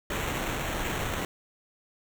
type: noise with sample-and-hold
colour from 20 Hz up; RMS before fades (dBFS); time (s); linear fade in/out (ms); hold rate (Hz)
pink; -31; 0.1-1.25; 2; 4900
effects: none